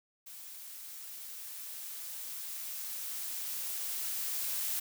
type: noise with level ramp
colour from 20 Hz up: blue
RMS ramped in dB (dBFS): -48 to -34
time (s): 0.26-4.8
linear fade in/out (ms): 10
effects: none